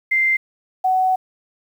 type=tone pair in turn; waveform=sine; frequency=2088 / 747.9 Hz; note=C7 / F#5; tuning=-4 / +18 cents; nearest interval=octave + tritone; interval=1778 cents; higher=first; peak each=-14 dBFS; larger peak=neither; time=0.11-0.37 / 0.84-1.16 s; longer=second; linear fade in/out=10 ms; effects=8-bit